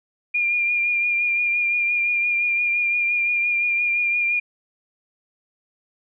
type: tone with vibrato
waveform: sine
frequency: 2409 Hz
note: D7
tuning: 43 cents sharp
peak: -18 dBFS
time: 0.34-4.4 s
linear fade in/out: 10 ms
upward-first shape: triangle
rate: 5.8 Hz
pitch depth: 30 cents each way
effects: none